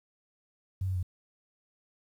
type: tone with pitch steps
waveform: sine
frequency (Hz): 94.5 / 93.4 / 90.1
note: F#2 / F#2 / F#2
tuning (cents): +37 / +17 / -45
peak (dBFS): -28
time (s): 0.81-1.029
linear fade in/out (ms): 5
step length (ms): 73
effects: 10-bit